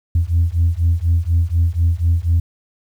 sine beating tone pair, 82.41 / 86.51 Hz, E2 / F2, 0 / -16 cents, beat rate 4.1 Hz, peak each -15 dBFS, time 0.15-2.4 s, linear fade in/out 5 ms, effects tanh soft clip ceiling -8 dBFS + 8-bit

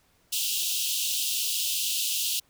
pink high-pass noise, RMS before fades -28 dBFS, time 0.32-2.4 s, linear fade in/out 10 ms, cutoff 2700 Hz, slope 96 dB/octave, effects pink hiss -65 dBFS RMS until 2.49 s

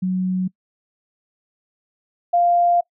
sine tone pair in turn, 185 / 697.1 Hz, F#3 / F5, 0 / -3 cents, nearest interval octave + major seventh, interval 2297 cents, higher second, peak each -18 / -13 dBFS, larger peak second, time 0.02-0.48 / 2.33-2.81 s, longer second, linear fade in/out 10 ms, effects noise-tail reverb RT60 0.1 s tail -24 dB re dry

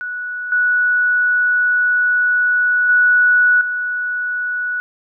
sine tone with level steps, 1472 Hz, F#6, 9 cents flat, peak -22 / -12 / -9 / -18 dBFS, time 0.01-4.8 s, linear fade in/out 0 ms, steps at 0.52 / 2.89 / 3.61 s, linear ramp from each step 2 ms, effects none

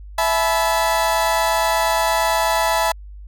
35% pulse chord, E suspended fourth, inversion none, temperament equal with one note detuned, 659.3 / 859.4 / 987.8 Hz, E5 / A5 / B5, 0 / -41 / 0 cents, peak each -19 dBFS, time 0.18-2.92 s, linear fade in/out 5 ms, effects added 50 Hz sine -34 dBFS peak until 3.27 s

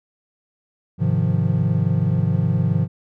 triangle chord, F minor seventh, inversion first, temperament equal, 103.83 / 130.81 / 155.56 / 174.61 Hz, Ab2 / C3 / Eb3 / F3, 0 / 0 / 0 / 0 cents, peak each -20 dBFS, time 0.98-2.88 s, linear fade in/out 50 ms, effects none

